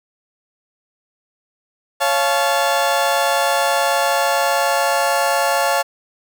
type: chord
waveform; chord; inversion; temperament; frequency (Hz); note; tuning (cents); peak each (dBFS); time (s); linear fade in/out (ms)
30% pulse; Db augmented; none; just; 554.4 / 693 / 866.2; Db5 / F5 / A5; 0 / -14 / -27; -17; 2-5.83; 20
effects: none